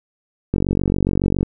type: click train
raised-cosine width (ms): 3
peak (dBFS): -5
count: 43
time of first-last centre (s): 0.54-1.43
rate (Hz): 47.2
effects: none